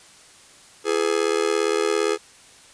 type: tone with amplitude modulation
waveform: 45% pulse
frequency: 419.5 Hz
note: G#4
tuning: 17 cents sharp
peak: -15 dBFS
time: 0.84-2.18 s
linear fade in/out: 50 ms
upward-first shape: sine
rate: 77.5 Hz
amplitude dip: 100%
effects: white hiss -49 dBFS RMS until 2.73 s + resampled to 22050 Hz